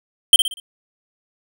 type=tone with echo; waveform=square; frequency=3136 Hz; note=G7; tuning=in tune; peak=-5 dBFS; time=0.33-0.36 s; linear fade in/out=2 ms; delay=60 ms; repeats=4; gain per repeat=-8 dB; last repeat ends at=0.6 s; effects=none